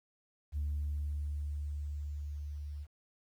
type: tone with level ramp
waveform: sine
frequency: 73.42 Hz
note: D2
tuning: in tune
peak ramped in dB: -30 to -39 dBFS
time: 0.52-2.87 s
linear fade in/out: 50 ms
effects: tanh soft clip ceiling -29 dBFS + 11-bit